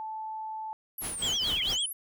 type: tone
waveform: sine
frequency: 874 Hz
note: A5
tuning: 12 cents flat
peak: -34 dBFS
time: 0-0.73 s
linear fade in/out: 0 ms
type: linear two-way sweep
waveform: sine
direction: down then up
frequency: 11840 to 1975.5 to 11840 Hz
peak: -34 dBFS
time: 0.98-1.93 s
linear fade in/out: 5 ms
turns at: 1.61 s
type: noise with tremolo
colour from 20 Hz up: pink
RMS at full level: -36 dBFS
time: 1-1.78 s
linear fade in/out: 50 ms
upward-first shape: triangle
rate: 4.5 Hz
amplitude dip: 90%
type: tone with vibrato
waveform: sine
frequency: 3162 Hz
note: G7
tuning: 14 cents sharp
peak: -27 dBFS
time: 1.22-1.86 s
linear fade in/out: 5 ms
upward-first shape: sine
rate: 8.9 Hz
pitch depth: 100 cents each way
effects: none